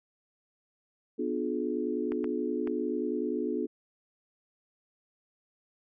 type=chord; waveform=sine; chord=B diminished seventh; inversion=none; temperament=just; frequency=246.9 / 296.3 / 355.6 / 426.7 Hz; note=B3 / D4 / F4 / Ab4; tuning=0 / +15 / +31 / +47 cents; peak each=-34 dBFS; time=1.18-3.67 s; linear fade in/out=20 ms
type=clicks; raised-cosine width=0.5 ms; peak=-26 dBFS; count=3; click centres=2.12 / 2.243 / 2.674 s
effects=none